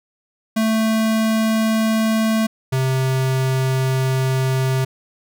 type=tone pair in turn; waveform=square; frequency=221 / 131.41 Hz; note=A3 / C3; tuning=+8 / +8 cents; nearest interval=major sixth; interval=900 cents; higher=first; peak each=-16 / -17 dBFS; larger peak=first; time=0.56-2.47 / 2.72-4.85 s; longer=second; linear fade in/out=10 ms; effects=none